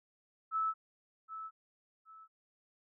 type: tone with echo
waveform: sine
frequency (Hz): 1307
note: E6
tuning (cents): -15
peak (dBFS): -30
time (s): 0.51-0.74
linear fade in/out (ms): 50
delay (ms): 770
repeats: 2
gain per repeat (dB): -11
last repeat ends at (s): 2.28
effects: none